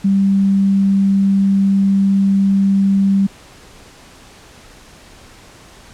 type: tone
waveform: sine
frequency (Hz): 196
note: G3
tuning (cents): 0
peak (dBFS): -10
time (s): 0.04-3.27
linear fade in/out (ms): 10
effects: pink hiss -42 dBFS RMS until 5.93 s + low-pass 9000 Hz 12 dB/octave